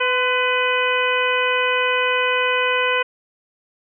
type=harmonic tone with a mistuned harmonic; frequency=500 Hz; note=B4; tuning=21 cents sharp; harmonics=1 / 2 / 3 / 4 / 5 / 6; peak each=-22 / -23 / -23 / -26 / -23 / -27 dBFS; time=0-3.03 s; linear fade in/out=10 ms; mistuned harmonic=2; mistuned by=+40 cents; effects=none